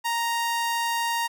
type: tone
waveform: sawtooth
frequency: 932.3 Hz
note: A#5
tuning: in tune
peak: -20 dBFS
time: 0.04-1.28 s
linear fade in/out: 20 ms
effects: none